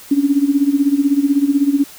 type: tone with tremolo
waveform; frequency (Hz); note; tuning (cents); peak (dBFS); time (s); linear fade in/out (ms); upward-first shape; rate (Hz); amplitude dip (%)
sine; 282; C#4; +30; -8; 0.11-1.84; 5; sine; 16; 80
effects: white hiss -39 dBFS RMS until 1.98 s